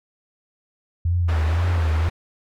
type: tone with vibrato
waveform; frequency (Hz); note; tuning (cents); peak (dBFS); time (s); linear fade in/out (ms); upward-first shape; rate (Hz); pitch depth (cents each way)
sine; 83.3; E2; +19; -17; 1.05-2.09; 5; sine; 2; 99
type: band-pass noise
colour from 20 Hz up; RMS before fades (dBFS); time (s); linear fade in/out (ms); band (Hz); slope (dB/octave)
white; -33; 1.28-2.1; 10; 110 to 1500; 12
effects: none